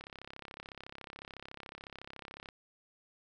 click train, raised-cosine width 0.3 ms, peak -29 dBFS, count 85, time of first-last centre 0.01-2.488 s, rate 33.9 Hz, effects none

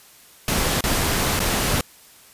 pink noise with dropouts, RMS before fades -21 dBFS, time 0.48-1.81 s, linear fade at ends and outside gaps 1 ms, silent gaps 0.808-0.839 / 1.393-1.402 s, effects white hiss -49 dBFS RMS until 2.33 s + resampled to 32000 Hz

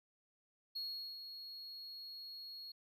triangle tone with ADSR envelope, 4314 Hz, C#8, 48 cents flat, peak -38 dBFS, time 0.75-2.72 s, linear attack 13 ms, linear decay 410 ms, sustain -8 dB, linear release 7 ms, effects none

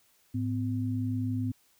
sine tone pair together, 106.88 / 254.2 Hz, A2 / C4, -50 / -50 cents, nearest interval octave + minor third, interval 1500 cents, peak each -30 / -31 dBFS, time 0.34-1.52 s, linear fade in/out 10 ms, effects white hiss -66 dBFS RMS until 1.79 s

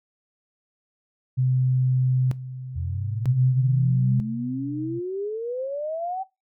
sine tone with tremolo, 128.6 Hz, C3, 30 cents flat, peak -18 dBFS, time 1.37-5 s, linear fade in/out 20 ms, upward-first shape square, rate 0.53 Hz, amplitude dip 80%
sine exponential sweep, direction up, 82 to 780 Hz, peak -26 dBFS, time 2.75-6.24 s, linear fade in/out 20 ms
effects noise-tail reverb RT60 0.2 s tail -18 dB re dry

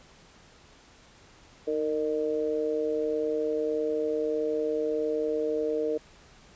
sine tone with amplitude modulation, 460.8 Hz, A#4, 20 cents flat, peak -21 dBFS, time 1.67-5.98 s, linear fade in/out 10 ms, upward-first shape sine, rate 149 Hz, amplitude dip 95%, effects pink hiss -55 dBFS RMS until 6.55 s + resampled to 16000 Hz

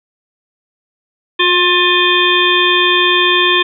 harmonic tone with a mistuned harmonic, 354.2 Hz, F4, 24 cents sharp, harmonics 1 / 3 / 5 / 7 / 9 / 10, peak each -16 / -16 / -16 / -16 / -16 / -16 dBFS, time 1.39-3.63 s, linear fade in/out 10 ms, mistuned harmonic 1, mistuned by +19 cents, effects none

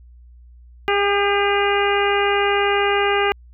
harmonic tone with a mistuned harmonic, 404.3 Hz, G#4, 46 cents flat, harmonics 1 / 2 / 3 / 4 / 5 / 6 / 7, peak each -19 / -22 / -24 / -25 / -26 / -27 / -27 dBFS, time 0.88-3.32 s, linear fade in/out 0 ms, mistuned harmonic 4, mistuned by -25 cents, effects added 60 Hz sine -42 dBFS peak until 3.53 s

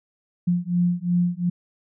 sine beating tone pair, 174.61 / 177.41 Hz, F3 / F3, 0 / +28 cents, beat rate 2.8 Hz, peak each -22 dBFS, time 0.47-1.5 s, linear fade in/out 10 ms, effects none

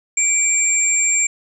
sine tone pair together, 2325 / 7381 Hz, D7 / A#8, -18 / -18 cents, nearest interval octave + minor sixth, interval 2000 cents, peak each -20 / -15 dBFS, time 0.17-1.27 s, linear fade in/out 5 ms, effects none

